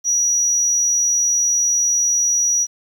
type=tone; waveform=sine; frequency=5810 Hz; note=F#8; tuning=32 cents flat; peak=-12 dBFS; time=0.04-2.67 s; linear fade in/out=50 ms; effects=tanh soft clip ceiling -13 dBFS + 8-bit